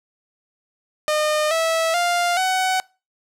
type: tone with pitch steps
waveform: sawtooth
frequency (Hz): 609 / 652.7 / 699.6 / 749.8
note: D#5 / E5 / F5 / F#5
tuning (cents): -37 / -17 / +3 / +23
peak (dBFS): -14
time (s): 1.08-2.8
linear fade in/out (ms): 0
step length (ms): 430
effects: noise-tail reverb RT60 0.3 s tail -24 dB re dry + low-pass 11000 Hz 12 dB/octave